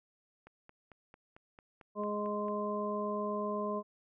click train, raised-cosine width 0.5 ms, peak -38 dBFS, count 10, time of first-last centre 0.47-2.483 s, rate 4.47 Hz
harmonic tone, 208 Hz, G#3, 3 cents sharp, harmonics 1 / 2 / 3 / 5, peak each -38 / -38 / -38 / -38 dBFS, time 1.95-3.83 s, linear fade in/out 50 ms
effects none

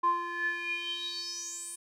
square tone with band-pass filter sweep, 346 Hz, F4, 16 cents flat, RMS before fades -34 dBFS, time 0.03-1.76 s, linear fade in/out 10 ms, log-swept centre 980 to 9600 Hz, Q 9.3, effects none

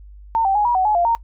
sine tone with pitch steps, 906 / 777 / 834 / 960 / 749 / 848 / 695 / 924 Hz, A#5 / G5 / G#5 / B5 / F#5 / G#5 / F5 / A#5, -50 / -16 / +7 / -49 / +21 / +36 / -9 / -16 cents, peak -14 dBFS, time 0.35-1.15 s, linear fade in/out 0 ms, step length 100 ms, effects noise-tail reverb RT60 0.1 s tail -22 dB re dry + added 50 Hz sine -38 dBFS peak until 1.23 s

